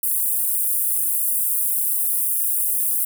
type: high-pass noise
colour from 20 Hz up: pink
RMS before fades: -21 dBFS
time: 0.03-3.05 s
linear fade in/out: 5 ms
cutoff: 9400 Hz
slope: 48 dB/octave
effects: none